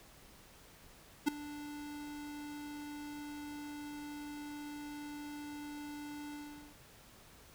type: tone with ADSR envelope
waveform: square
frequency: 293.7 Hz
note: D4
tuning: in tune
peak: -25 dBFS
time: 1.26-6.78 s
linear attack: 21 ms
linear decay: 7 ms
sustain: -19 dB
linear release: 450 ms
effects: pink hiss -59 dBFS RMS until 7.54 s